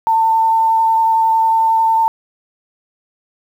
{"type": "tone with vibrato", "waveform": "sine", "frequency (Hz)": 897, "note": "A5", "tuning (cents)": 33, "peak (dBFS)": -10, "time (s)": [0.07, 2.08], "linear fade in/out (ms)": 0, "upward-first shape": "sine", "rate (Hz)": 11, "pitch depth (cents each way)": 10, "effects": ["7-bit"]}